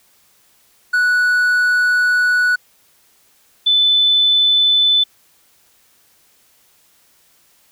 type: tone pair in turn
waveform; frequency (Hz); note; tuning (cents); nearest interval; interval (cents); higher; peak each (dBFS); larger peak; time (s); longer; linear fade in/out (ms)
triangle / sine; 1475 / 3508; F#6 / A7; -6 / -6; octave + minor third; 1500; second; -10; neither; 0.93-2.56 / 3.66-5.04; first; 10
effects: white hiss -55 dBFS RMS until 7.71 s